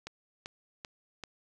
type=click train; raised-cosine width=0.2 ms; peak=-23 dBFS; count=4; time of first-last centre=0.07-1.237 s; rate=2.57 Hz; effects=none